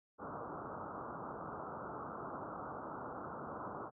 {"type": "low-pass noise", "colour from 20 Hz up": "white", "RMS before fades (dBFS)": -45, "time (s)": [0.18, 3.91], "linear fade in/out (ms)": 50, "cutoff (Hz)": 1400, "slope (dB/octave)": 96, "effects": ["high-pass 100 Hz 12 dB/octave"]}